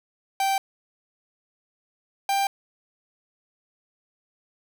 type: tone pair in turn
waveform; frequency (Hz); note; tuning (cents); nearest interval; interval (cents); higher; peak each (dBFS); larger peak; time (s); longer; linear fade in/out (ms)
45% pulse; 780 / 790.4; G5 / G5; -9 / +14; unison; 23; second; -21; neither; 0.4-0.58 / 2.29-2.47; neither; 2
effects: none